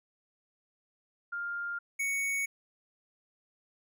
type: tone pair in turn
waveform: sine / square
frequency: 1402 / 2226 Hz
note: F6 / C#7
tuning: +6 / +7 cents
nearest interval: minor sixth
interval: 801 cents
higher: second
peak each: -33 / -30 dBFS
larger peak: second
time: 1.32-1.79 / 1.99-2.46 s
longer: neither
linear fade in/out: 10 ms
effects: none